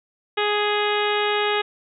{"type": "harmonic tone", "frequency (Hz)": 416.2, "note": "G#4", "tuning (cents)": 4, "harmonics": [1, 2, 3, 4, 5, 6, 7, 8, 9], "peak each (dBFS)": [-23, -26, -28, -29, -30, -31, -31, -32, -33], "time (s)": [0.37, 1.62], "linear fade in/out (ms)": 10, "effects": []}